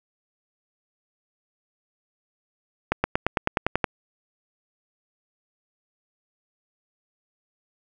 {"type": "accelerating click train", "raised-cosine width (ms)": 0.5, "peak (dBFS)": -5, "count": 10, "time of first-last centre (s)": [2.92, 3.842], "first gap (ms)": 120, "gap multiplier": 0.96, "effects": []}